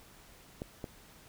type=clicks; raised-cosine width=2 ms; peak=-24 / -25 dBFS; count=2; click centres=0.619 / 0.842 s; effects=pink hiss -57 dBFS RMS until 1.28 s